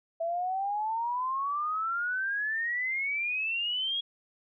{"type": "exponential sweep", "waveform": "sine", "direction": "up", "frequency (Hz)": [656, 3321], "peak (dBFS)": -28, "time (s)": [0.2, 4.01], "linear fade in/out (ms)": 10, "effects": []}